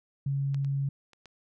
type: tone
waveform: sine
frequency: 138.59 Hz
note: C#3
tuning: in tune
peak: -26 dBFS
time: 0.26-0.89 s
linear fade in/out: 5 ms
type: clicks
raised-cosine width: 0.2 ms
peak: -28 / -34 / -38 / -32 dBFS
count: 4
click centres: 0.545 / 0.647 / 1.133 / 1.257 s
effects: none